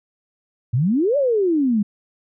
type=exponential two-way sweep; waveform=sine; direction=up then down; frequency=110 to 593 to 197.8 Hz; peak=-15 dBFS; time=0.73-1.83 s; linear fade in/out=10 ms; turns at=1.17 s; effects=none